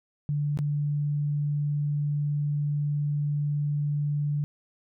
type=tone with dropouts; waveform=sine; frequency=146.4 Hz; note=D3; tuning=5 cents flat; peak=-24 dBFS; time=0.29-4.44 s; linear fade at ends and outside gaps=0 ms; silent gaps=0.574-0.589 s; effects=none